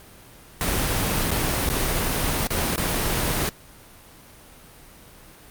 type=noise with dropouts; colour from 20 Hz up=pink; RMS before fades=-23 dBFS; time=0.61-3.49 s; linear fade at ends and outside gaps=0 ms; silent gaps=1.307-1.315 / 1.689-1.7 / 2.47-2.505 / 2.759-2.779 s; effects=pink hiss -47 dBFS RMS until 5.5 s + Opus 32 kbps